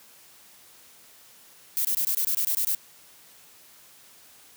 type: noise bursts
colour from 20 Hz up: violet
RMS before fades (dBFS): -25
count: 10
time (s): 1.77-2.748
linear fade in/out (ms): 0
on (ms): 78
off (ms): 22
effects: white hiss -53 dBFS RMS until 4.56 s + high-pass 80 Hz 12 dB/octave